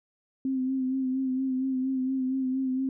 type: tone with vibrato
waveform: sine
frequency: 261.6 Hz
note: C4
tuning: in tune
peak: -25 dBFS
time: 0.45-2.89 s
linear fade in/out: 2 ms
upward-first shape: sine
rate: 4.3 Hz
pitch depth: 34 cents each way
effects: none